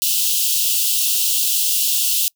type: high-pass noise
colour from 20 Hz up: white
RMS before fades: -18 dBFS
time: 0.02-2.28 s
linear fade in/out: 0 ms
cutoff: 2700 Hz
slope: 96 dB/octave
effects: noise-tail reverb RT60 0.1 s tail -26 dB re dry